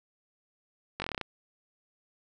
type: slowing click train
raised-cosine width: 0.3 ms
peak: -17 dBFS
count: 9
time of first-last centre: 1-1.213 s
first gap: 20 ms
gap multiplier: 1.08
effects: 9-bit